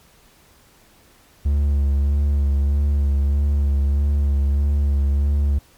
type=tone with vibrato; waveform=triangle; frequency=70.9 Hz; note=C#2; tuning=40 cents sharp; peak=-13 dBFS; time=1.45-5.59 s; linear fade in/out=10 ms; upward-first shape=sine; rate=1.6 Hz; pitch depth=27 cents each way; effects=pink hiss -53 dBFS RMS until 5.77 s + MP3 96 kbps